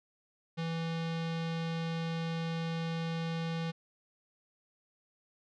square tone with low-pass filter, 164.81 Hz, E3, in tune, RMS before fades -35 dBFS, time 0.57-3.72 s, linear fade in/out 20 ms, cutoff 3900 Hz, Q 1.7, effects none

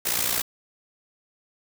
white noise with amplitude modulation, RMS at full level -22 dBFS, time 0.05-0.42 s, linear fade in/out 10 ms, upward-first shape sine, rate 58.5 Hz, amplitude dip 70%, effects none

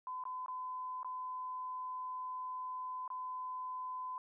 sine tone with dropouts, 1015 Hz, B5, 47 cents sharp, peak -39 dBFS, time 0.07-4.18 s, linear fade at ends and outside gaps 1 ms, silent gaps 0.238-0.253 / 0.461-0.482 / 1.031-1.046 / 3.078-3.102 s, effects none

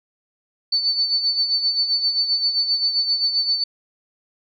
sine tone with tremolo, 4506 Hz, C#8, 28 cents sharp, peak -15 dBFS, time 0.72-3.64 s, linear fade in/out 5 ms, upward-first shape sine, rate 7.6 Hz, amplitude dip 60%, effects none

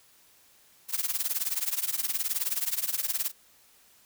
blue noise with tremolo, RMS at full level -26 dBFS, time 0.88-3.32 s, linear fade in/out 50 ms, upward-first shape triangle, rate 19 Hz, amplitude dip 95%, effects white hiss -60 dBFS RMS until 4.05 s

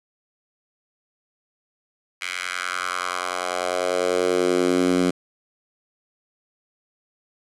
10% pulse tone with high-pass filter sweep, 90.2 Hz, F#2, 44 cents flat, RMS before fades -23 dBFS, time 2.21-5.11 s, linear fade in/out 10 ms, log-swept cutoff 2100 to 220 Hz, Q 2.4, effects resampled to 24000 Hz + 7-bit

